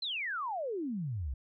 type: exponential sweep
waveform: sine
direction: down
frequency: 4209 to 59.6 Hz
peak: -33 dBFS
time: 0.02-1.34 s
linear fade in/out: 5 ms
effects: none